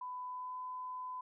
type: tone with pitch glide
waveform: sine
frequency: 1000 to 1008.7 Hz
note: B5 to B5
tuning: +21 to +36 cents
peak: -40 dBFS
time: 0.01-1.21 s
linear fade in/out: 5 ms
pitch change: +15 cents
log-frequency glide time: 0.26-0.57 s
effects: none